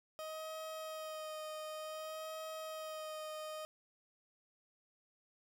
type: tone with vibrato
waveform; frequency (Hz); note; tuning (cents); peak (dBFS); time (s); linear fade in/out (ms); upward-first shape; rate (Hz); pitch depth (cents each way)
30% pulse; 626; D#5; +10; -40; 0.19-3.65; 0; sine; 0.55; 20
effects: none